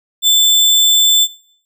sine tone with sample-and-hold, 3522 Hz, A7, 1 cent sharp, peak -7 dBFS, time 0.22-1.28 s, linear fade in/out 50 ms, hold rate 11025 Hz, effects noise-tail reverb RT60 0.6 s tail -20 dB re dry

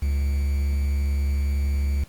triangle tone with quantisation, 70.1 Hz, C#2, 20 cents sharp, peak -18 dBFS, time 0.02-2.04 s, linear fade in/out 5 ms, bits 7, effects pink hiss -53 dBFS RMS until 2.08 s + Opus 48 kbps

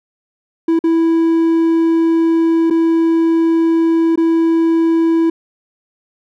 triangle tone with dropouts, 329.2 Hz, E4, 2 cents flat, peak -8 dBFS, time 0.68-5.3 s, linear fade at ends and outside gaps 5 ms, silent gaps 0.791-0.839 / 2.701-2.707 / 4.158-4.175 s, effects none

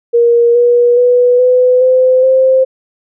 sine tone with pitch steps, 471.8 / 481.7 / 491.8 / 502.2 / 512.7 / 523.5 Hz, A#4 / B4 / B4 / B4 / C5 / C5, +21 / -43 / -7 / +29 / -35 / +1 cents, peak -5 dBFS, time 0.13-2.65 s, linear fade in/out 20 ms, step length 420 ms, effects none

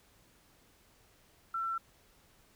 sine tone, 1345 Hz, E6, 34 cents sharp, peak -32 dBFS, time 1.54-1.78 s, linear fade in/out 5 ms, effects pink hiss -65 dBFS RMS until 2.55 s

